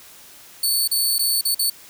15% pulse tone with dropouts, 4468 Hz, C#8, 13 cents sharp, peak -11 dBFS, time 0.63-1.7 s, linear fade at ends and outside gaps 5 ms, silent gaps 0.877-0.913 / 1.183-1.192 / 1.412-1.451 / 1.547-1.592 s, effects white hiss -45 dBFS RMS until 1.89 s

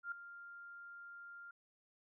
sine tone with ADSR envelope, 1396.9 Hz, F6, in tune, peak -37 dBFS, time 0.03-1.51 s, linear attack 87 ms, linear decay 5 ms, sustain -13 dB, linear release 4 ms, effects none

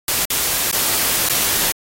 white noise with dropouts, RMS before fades -18 dBFS, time 0.08-1.72 s, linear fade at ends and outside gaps 2 ms, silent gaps 0.253-0.302 / 0.714-0.727 / 1.288-1.296 s, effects AAC 48 kbps

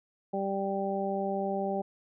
harmonic tone, 196 Hz, G3, in tune, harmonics 1 / 2 / 3 / 4, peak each -34 / -34 / -34 / -34 dBFS, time 0.33-1.82 s, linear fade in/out 10 ms, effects none

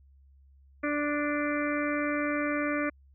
harmonic tone, 293.7 Hz, D4, in tune, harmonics 1 / 2 / 4 / 5 / 6 / 7 / 8, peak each -30 / -33 / -36 / -37 / -38 / -38 / -39 dBFS, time 0.83-2.9 s, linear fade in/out 10 ms, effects added 68 Hz sine -55 dBFS peak until 3.14 s

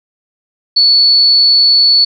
sine tone, 4435 Hz, C#8, in tune, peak -5 dBFS, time 0.76-2.05 s, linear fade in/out 10 ms, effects none

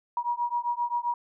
sine beating tone pair, 954 / 961.6 Hz, A#5 / B5, +40 / -46 cents, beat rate 7.6 Hz, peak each -29 dBFS, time 0.17-1.14 s, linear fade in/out 2 ms, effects none

